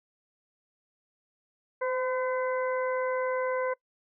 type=harmonic tone with a mistuned harmonic; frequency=508 Hz; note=B4; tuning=49 cents sharp; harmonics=1 / 2 / 3 / 4; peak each=-28 / -34 / -38 / -40 dBFS; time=1.81-3.74 s; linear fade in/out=10 ms; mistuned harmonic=1; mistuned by=+20 cents; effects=noise-tail reverb RT60 0.1 s tail -22 dB re dry